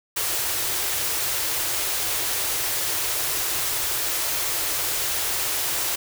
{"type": "band-stop noise", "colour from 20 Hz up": "white", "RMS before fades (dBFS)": -25, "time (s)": [0.16, 5.96], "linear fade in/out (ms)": 10, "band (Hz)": [150, 290], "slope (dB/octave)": 96, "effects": []}